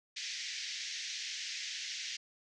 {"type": "band-pass noise", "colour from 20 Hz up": "white", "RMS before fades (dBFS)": -41, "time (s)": [0.16, 2.17], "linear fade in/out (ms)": 10, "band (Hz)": [1800, 6300], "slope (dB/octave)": 48, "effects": []}